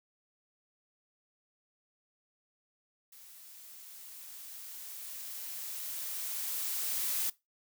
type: noise with level ramp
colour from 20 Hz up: blue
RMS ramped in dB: -54 to -32 dBFS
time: 3.12-7.3 s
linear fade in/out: 5 ms
effects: noise-tail reverb RT60 0.2 s tail -20 dB re dry